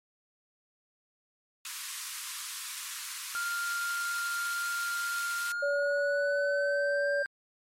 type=high-pass noise; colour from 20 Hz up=white; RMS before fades=-37 dBFS; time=1.65-5.52 s; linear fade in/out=2 ms; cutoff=980 Hz; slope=96 dB/octave
type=tone with pitch glide; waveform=triangle; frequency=1396.9 to 1586.2 Hz; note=F6 to G6; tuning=0 to +20 cents; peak=-29 dBFS; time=3.35-7.26 s; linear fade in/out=0 ms; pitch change=+220 cents; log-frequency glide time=5.38-7.11 s
type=tone; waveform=sine; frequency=571 Hz; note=D5; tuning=49 cents flat; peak=-27 dBFS; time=5.62-7.23 s; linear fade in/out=10 ms
effects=low-pass 11000 Hz 12 dB/octave + MP3 64 kbps